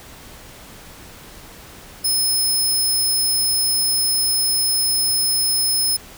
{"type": "tone", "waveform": "15% pulse", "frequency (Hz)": 5190, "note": "E8", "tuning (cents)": -28, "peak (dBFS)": -11, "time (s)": [2.04, 5.97], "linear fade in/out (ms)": 10, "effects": ["pink hiss -41 dBFS RMS until 6.17 s"]}